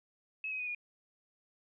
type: tone with pitch steps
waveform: sine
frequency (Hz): 2578 / 2531 / 2484 / 2439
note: E7 / D#7 / D#7 / D#7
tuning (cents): -39 / +29 / -3 / -35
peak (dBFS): -35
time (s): 0.44-0.748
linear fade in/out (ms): 2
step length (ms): 77
effects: none